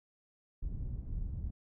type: low-pass noise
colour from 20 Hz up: pink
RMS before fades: -38 dBFS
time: 0.62-1.51 s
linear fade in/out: 10 ms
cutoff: 110 Hz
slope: 12 dB/octave
effects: none